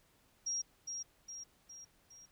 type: tone with echo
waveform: sine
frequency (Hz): 5630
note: F8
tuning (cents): +13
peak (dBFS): -34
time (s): 0.46-0.62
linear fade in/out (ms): 10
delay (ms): 410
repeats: 4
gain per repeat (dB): -5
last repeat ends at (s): 2.26
effects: pink hiss -70 dBFS RMS until 2.31 s